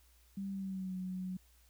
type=tone with pitch glide; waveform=sine; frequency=196 to 185 Hz; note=G3 to F#3; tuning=0 to 0 cents; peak=-37 dBFS; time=0.37-1.37 s; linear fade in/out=5 ms; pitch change=-100 cents; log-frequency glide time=0.5-0.96 s; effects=added 60 Hz sine -64 dBFS peak until 1.69 s + white hiss -69 dBFS RMS until 1.69 s